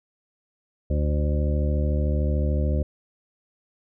harmonic tone with a mistuned harmonic, 73.6 Hz, D2, 4 cents sharp, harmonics 1 / 2 / 3 / 4 / 5 / 7 / 8, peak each -21 / -29 / -32 / -35 / -36 / -34 / -36 dBFS, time 0.9-2.83 s, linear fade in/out 5 ms, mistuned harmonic 8, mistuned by +22 cents, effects none

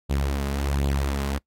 sawtooth tone with flanger, 69.6 Hz, C#2, 8 cents sharp, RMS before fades -25 dBFS, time 0.09-1.39 s, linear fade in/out 20 ms, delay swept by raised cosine 0.25 to 4.85 ms, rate 1.3 Hz, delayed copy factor +0.55, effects noise-tail reverb RT60 0.1 s tail -23 dB re dry + AAC 48 kbps

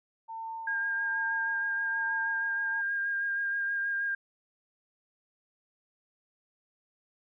sine tone with tremolo, 901 Hz, A5, 41 cents sharp, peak -35 dBFS, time 0.28-2.82 s, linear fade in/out 20 ms, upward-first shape sine, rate 1.2 Hz, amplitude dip 65%
sine tone with vibrato, 1612 Hz, G6, 48 cents sharp, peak -28 dBFS, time 0.67-4.15 s, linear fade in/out 5 ms, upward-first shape sine, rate 6.3 Hz, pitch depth 17 cents each way
effects none

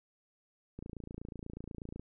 click train, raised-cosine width 3 ms, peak -30 dBFS, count 35, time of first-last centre 0.79-1.996 s, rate 28.2 Hz, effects none

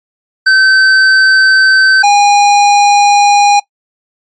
square tone pair in turn, 1541 / 816.3 Hz, G6 / G#5, -30 / -30 cents, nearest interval major seventh, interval 1100 cents, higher first, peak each -5 dBFS, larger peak neither, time 0.46-2.03 / 2.03-3.6 s, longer neither, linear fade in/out 10 ms, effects noise-tail reverb RT60 0.1 s tail -20 dB re dry + resampled to 16000 Hz

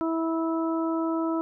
harmonic tone, 326.7 Hz, E4, 15 cents flat, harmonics 1 / 2 / 3 / 4, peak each -25 / -33 / -35 / -35 dBFS, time 0.01-1.41 s, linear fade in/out 0 ms, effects none

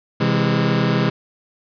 sawtooth chord, C augmented, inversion none, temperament just, 130.81 / 163.52 / 204.4 Hz, C3 / E3 / G#3, 0 / -14 / -27 cents, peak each -16 dBFS, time 0.2-1.1 s, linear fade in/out 10 ms, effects resampled to 11025 Hz + 7-bit

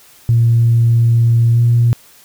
sine tone with pitch glide, 116.54 to 118.51 Hz, A#2 to A#2, 0 to +29 cents, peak -7 dBFS, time 0.29-1.93 s, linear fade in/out 0 ms, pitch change +29 cents, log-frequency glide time 1.53-1.59 s, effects tanh soft clip ceiling -3 dBFS + white hiss -45 dBFS RMS until 2.24 s

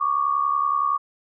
sine tone pair together, 1118.3 / 1189 Hz, C#6 / D6, +15 / +21 cents, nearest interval minor second, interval 106 cents, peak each -21 / -23 dBFS, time 0-0.98 s, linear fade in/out 20 ms, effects none

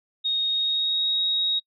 sine tone with pitch glide, 3729 to 3781 Hz, A#7 to A#7, 0 to +24 cents, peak -21 dBFS, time 0.24-1.6 s, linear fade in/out 20 ms, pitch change +24 cents, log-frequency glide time 0.47-1.1 s, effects noise-tail reverb RT60 0.1 s tail -25 dB re dry

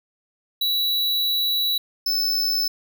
square tone pair in turn, 3926 / 5265 Hz, B7 / E8, -11 / -3 cents, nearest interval perfect fourth, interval 508 cents, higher second, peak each -20 / -20 dBFS, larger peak neither, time 0.61-1.78 / 2.06-2.68 s, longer first, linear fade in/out 5 ms, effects none

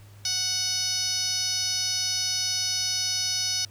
10% pulse tone with band-pass filter, 740 Hz, F#5, in tune, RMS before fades -27 dBFS, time 0.25-3.65 s, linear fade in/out 2 ms, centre 5700 Hz, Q 5.1, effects added 102 Hz sine -46 dBFS peak until 3.7 s + pink hiss -56 dBFS RMS until 3.7 s

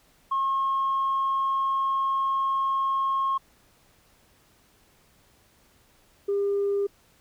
sine tone pair in turn, 1080 / 401.3 Hz, C#6 / G4, -45 / +41 cents, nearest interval octave + perfect fourth, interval 1714 cents, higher first, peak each -21 dBFS, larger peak neither, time 0.31-3.38 / 6.28-6.87 s, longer first, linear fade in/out 10 ms, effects tanh soft clip ceiling -19 dBFS + pink hiss -61 dBFS RMS until 7.2 s

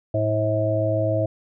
harmonic tone with a mistuned harmonic, 107.3 Hz, A2, 43 cents flat, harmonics 1 / 3 / 5 / 6, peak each -23 / -28 / -26 / -23 dBFS, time 0.14-1.26 s, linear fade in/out 5 ms, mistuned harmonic 1, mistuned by +28 cents, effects none

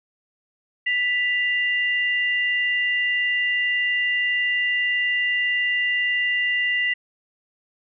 sine tone pair together, 1975.7 / 2794 Hz, B6 / F7, 0 / 0 cents, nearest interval tritone, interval 600 cents, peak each -20 / -26 dBFS, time 0.86-6.94 s, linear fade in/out 10 ms, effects none

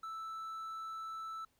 triangle tone, 1318.5 Hz, E6, in tune, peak -39 dBFS, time 0.03-1.45 s, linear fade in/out 5 ms, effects pink hiss -75 dBFS RMS until 1.59 s

